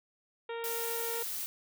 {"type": "harmonic tone", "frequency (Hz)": 463.3, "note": "A#4", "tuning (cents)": -11, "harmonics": [1, 2, 3, 4, 5, 6, 7, 8], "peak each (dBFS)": [-37, -43, -47, -49, -51, -53, -54, -55], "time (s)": [0.49, 1.23], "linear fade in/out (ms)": 5}
{"type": "noise", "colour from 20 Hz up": "blue", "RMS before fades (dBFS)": -37, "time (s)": [0.64, 1.46], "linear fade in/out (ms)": 0}
{"effects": []}